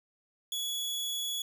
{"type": "tone", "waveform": "sawtooth", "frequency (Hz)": 3383, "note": "G#7", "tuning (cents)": 31, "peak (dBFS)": -29, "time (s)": [0.52, 1.42], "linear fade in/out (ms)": 2, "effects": []}